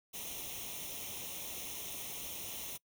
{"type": "noise with comb filter", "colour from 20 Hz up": "white", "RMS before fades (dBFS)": -43, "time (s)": [0.13, 2.78], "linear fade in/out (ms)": 20, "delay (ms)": 0.32, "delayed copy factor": 0.75, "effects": ["noise-tail reverb RT60 0.1 s tail -24 dB re dry"]}